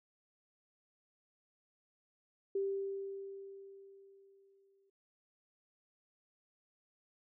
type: tone with exponential decay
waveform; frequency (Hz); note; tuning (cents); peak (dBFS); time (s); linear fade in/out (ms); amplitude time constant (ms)
sine; 392.4; G4; +2; -31; 2.55-4.9; 5; 510
effects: none

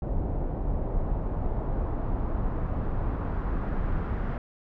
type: noise with low-pass filter sweep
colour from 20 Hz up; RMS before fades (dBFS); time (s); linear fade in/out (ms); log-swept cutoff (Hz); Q
brown; -28; 0.02-4.38; 2; 680 to 1500; 1.4
effects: none

